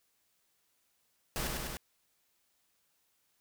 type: noise with echo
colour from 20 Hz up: pink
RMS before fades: -35 dBFS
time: 1.36-1.47 s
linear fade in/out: 0 ms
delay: 100 ms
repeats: 3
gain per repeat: -2 dB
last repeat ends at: 1.77 s
effects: white hiss -75 dBFS RMS until 3.4 s